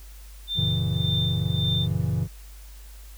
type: tone with tremolo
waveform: sine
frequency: 3585 Hz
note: A7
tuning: 32 cents sharp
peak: -24 dBFS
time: 0.47-1.88 s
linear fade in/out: 50 ms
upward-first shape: sine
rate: 1.8 Hz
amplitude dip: 80%
type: chord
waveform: triangle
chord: F# dominant seventh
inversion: none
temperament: equal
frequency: 92.5 / 116.54 / 138.59 / 164.81 Hz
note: F#2 / A#2 / C#3 / E3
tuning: 0 / 0 / 0 / 0 cents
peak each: -26 dBFS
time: 0.55-2.28 s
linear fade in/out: 50 ms
effects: added 50 Hz sine -41 dBFS peak until 3.17 s + white hiss -52 dBFS RMS until 3.17 s